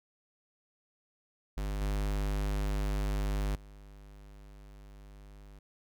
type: tone with level steps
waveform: square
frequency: 50.3 Hz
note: G1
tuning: 45 cents sharp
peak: -33 / -30 / -50 dBFS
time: 1.57-5.59 s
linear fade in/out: 5 ms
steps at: 1.81 / 3.55 s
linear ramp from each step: 5 ms
effects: none